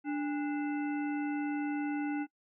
harmonic tone with a mistuned harmonic, 293.7 Hz, D4, in tune, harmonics 1 / 3 / 5 / 7 / 9, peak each -31 / -41 / -45 / -48 / -50 dBFS, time 0.04-2.27 s, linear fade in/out 50 ms, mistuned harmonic 3, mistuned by -140 cents, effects noise-tail reverb RT60 0.1 s tail -23 dB re dry

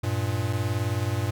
square beating tone pair, 97 / 116 Hz, G2 / A#2, -18 / -8 cents, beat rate 19 Hz, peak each -28 / -28 dBFS, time 0.03-1.31 s, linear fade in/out 10 ms, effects none

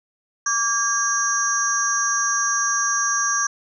sine tone cluster, 1152 / 1618 / 5730 / 6280 Hz, D6 / G#6 / F8 / G8, -34 / -46 / +44 / +2 cents, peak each -24 dBFS, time 0.46-3.47 s, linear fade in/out 5 ms, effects none

